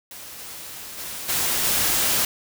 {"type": "noise with level steps", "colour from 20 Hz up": "white", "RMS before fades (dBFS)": [-39, -37, -33, -23, -21], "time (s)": [0.11, 2.25], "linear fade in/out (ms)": 2, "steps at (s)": [0.38, 0.97, 1.28, 1.63], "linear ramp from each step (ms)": 20, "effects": []}